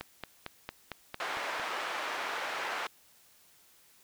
click train, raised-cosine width 0.3 ms, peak -21 dBFS, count 8, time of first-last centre 0.01-1.597 s, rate 4.41 Hz
white band-pass noise, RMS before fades -36 dBFS, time 1.2-2.87 s, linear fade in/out 2 ms, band 590 to 1700 Hz, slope 12 dB/octave
effects white hiss -62 dBFS RMS until 4.03 s

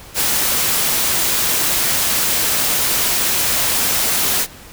white noise, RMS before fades -17 dBFS, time 0.14-4.47 s, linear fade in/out 50 ms, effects pink hiss -39 dBFS RMS until 4.72 s

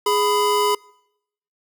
square tone pair together, 415.3 / 995.8 Hz, G#4 / B5, 0 / +14 cents, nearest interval octave + minor third, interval 1514 cents, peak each -20 dBFS, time 0.06-0.75 s, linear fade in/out 5 ms, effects noise-tail reverb RT60 0.8 s tail -26 dB re dry

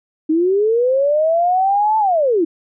sine linear two-way sweep, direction up then down, 305.5 to 884 to 305.5 Hz, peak -12 dBFS, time 0.29-2.45 s, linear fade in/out 10 ms, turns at 1.98 s, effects none

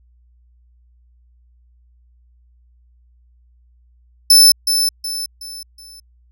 sawtooth tone with echo, 5274 Hz, E8, in tune, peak -3 dBFS, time 4.3-4.52 s, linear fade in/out 5 ms, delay 370 ms, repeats 4, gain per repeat -8 dB, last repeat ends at 6 s, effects added 60 Hz sine -50 dBFS peak until 6.31 s

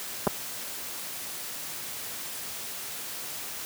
clicks, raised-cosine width 1 ms, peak -9 dBFS, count 2, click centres 0.27 / 0.275 s, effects white hiss -37 dBFS RMS until 3.65 s + high-pass 80 Hz 12 dB/octave

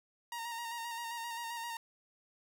sawtooth tone with vibrato, 932.3 Hz, A#5, in tune, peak -35 dBFS, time 0.32-1.77 s, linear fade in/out 2 ms, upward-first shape square, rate 7.6 Hz, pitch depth 27 cents each way, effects none

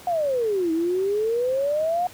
sine exponential two-way sweep, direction down then up, 730 to 318.5 to 730 Hz, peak -20 dBFS, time 0.07-2.07 s, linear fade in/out 2 ms, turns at 0.72 s, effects pink hiss -45 dBFS RMS until 2.13 s + high-pass 80 Hz 12 dB/octave

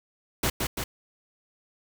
pink noise with echo, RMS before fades -25 dBFS, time 0.43-0.5 s, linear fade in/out 5 ms, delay 170 ms, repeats 2, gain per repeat -3 dB, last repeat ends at 0.84 s, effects none

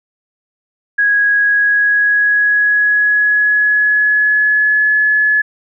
sine tone with pitch glide, 1657 to 1707.5 Hz, G#6 to G#6, -4 to +48 cents, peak -9 dBFS, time 0.98-5.42 s, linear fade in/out 10 ms, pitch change +52 cents, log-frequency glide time 1.38-4.9 s, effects none

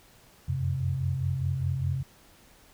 sine tone cluster, 88.7 / 93.7 / 133.2 Hz, F2 / F#2 / C3, +27 / +22 / +31 cents, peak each -32 / -32 / -28 dBFS, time 0.48-2.03 s, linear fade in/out 10 ms, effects pink hiss -57 dBFS RMS until 2.73 s

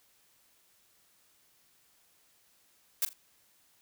blue noise with echo, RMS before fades -28 dBFS, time 3.02-3.05 s, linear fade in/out 2 ms, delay 41 ms, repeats 2, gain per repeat -12 dB, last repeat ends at 3.132 s, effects white hiss -67 dBFS RMS until 3.81 s

